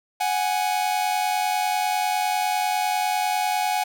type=tone pair together; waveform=45% pulse; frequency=740.6 / 830.6 Hz; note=F#5 / G#5; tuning=+1 / 0 cents; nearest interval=major second; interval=199 cents; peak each=-24 dBFS; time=0.2-3.84 s; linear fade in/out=10 ms; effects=none